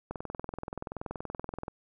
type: click train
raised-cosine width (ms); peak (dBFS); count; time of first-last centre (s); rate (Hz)
1; -22; 34; 0.11-1.681; 21
effects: none